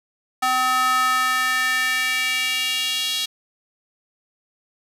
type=tone with high-pass filter sweep; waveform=square; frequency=255.7 Hz; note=C4; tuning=40 cents flat; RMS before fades=-21 dBFS; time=0.42-3.26 s; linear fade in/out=10 ms; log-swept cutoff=980 to 3500 Hz; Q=3.1; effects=resampled to 32000 Hz + 7-bit